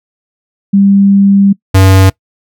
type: tone pair in turn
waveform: sine / square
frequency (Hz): 198.1 / 95.46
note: G3 / G2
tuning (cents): +18 / -45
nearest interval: octave + minor second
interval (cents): 1263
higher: first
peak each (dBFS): -3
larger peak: neither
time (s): 0.73-1.53 / 1.74-2.1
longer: first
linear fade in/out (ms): 10
effects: noise-tail reverb RT60 0.1 s tail -23 dB re dry